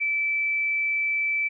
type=tone; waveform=sine; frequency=2318 Hz; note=D7; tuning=23 cents flat; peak=-22 dBFS; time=0-1.49 s; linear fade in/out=20 ms; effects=none